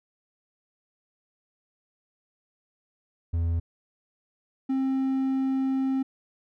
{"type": "tone pair in turn", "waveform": "triangle", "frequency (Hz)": [83.9, 265.8], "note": ["E2", "C4"], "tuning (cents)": [31, 27], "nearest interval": "octave + minor sixth", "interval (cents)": 1996, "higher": "second", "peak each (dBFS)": -21, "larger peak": "neither", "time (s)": [[3.33, 3.6], [4.69, 6.03]], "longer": "second", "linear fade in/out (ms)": 10, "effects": []}